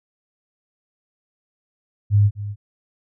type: tone with echo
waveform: sine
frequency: 102.7 Hz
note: G#2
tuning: 19 cents flat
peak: -11 dBFS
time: 2.1-2.31 s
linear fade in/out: 50 ms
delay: 250 ms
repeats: 1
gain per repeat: -14 dB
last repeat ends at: 2.56 s
effects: none